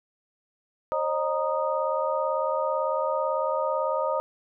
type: tone cluster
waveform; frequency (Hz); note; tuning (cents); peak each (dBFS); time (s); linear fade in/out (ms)
sine; 536 / 614 / 935 / 1239; C5 / D#5 / A#5 / D#6; +42 / -23 / +5 / -8; -28 / -28 / -30 / -31; 0.92-4.2; 0
effects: none